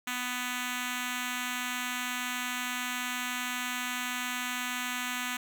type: tone with notch filter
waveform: 5% pulse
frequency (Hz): 248.4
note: B3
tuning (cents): +10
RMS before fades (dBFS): -34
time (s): 0.07-5.37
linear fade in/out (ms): 5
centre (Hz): 510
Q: 0.63
effects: none

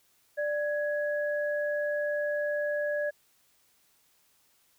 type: tone pair together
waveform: sine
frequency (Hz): 590.4 / 1670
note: D5 / G#6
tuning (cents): +9 / +9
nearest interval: octave + tritone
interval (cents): 1800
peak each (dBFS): -28 / -34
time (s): 0.37-3.11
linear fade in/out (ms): 20
effects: white hiss -67 dBFS RMS until 4.78 s

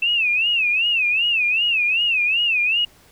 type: tone with vibrato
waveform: sine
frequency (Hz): 2637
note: E7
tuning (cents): 0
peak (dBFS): -16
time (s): 0.02-2.85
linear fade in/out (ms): 5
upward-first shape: sine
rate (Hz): 2.6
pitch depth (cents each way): 160
effects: pink hiss -52 dBFS RMS until 3.11 s

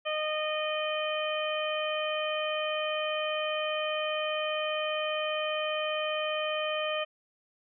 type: harmonic tone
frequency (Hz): 615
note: D#5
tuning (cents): -20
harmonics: 1 / 2 / 3 / 4 / 5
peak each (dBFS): -31 / -36 / -40 / -37 / -36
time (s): 0.05-7.05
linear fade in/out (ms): 20
effects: none

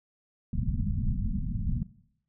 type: low-pass noise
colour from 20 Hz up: pink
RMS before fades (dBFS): -29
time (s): 0.53-1.83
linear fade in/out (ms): 2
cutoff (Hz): 240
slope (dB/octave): 96
effects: noise-tail reverb RT60 0.7 s tail -18 dB re dry

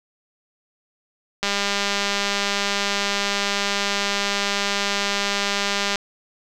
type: click train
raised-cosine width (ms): 0.2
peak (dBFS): -5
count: 911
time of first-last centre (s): 1.43-5.957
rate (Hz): 201
effects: none

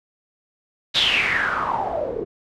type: noise with low-pass filter sweep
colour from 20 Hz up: white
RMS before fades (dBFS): -22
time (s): 0.94-2.25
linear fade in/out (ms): 20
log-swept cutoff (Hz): 3800 to 390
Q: 7.9
effects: none

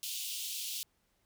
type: high-pass noise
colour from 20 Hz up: pink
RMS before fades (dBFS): -39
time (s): 0.03-0.83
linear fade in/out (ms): 0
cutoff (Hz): 2800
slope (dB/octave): 48
effects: pink hiss -75 dBFS RMS until 1.25 s

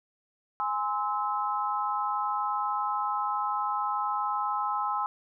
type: chord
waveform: sine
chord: Ab augmented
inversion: none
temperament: just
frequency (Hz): 830.6 / 1038.3 / 1297.8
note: Ab5 / C6 / E6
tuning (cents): 0 / -14 / -27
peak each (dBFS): -31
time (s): 0.6-5.06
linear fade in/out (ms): 0
effects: none

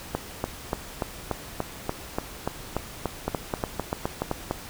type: two click trains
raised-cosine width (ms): 1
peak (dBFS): -11 / -11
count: 16 / 5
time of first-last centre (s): 0.15-4.51 / 3.28-4.314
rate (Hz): 3.44 / 3.87
effects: pink hiss -41 dBFS RMS until 4.69 s

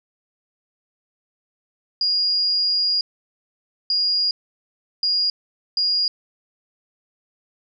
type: tone bursts at uneven times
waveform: sine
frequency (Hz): 4855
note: D#8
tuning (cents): -43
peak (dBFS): -17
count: 4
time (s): 2.01-3.01 / 3.9-4.31 / 5.03-5.3 / 5.77-6.08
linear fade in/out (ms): 2
effects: none

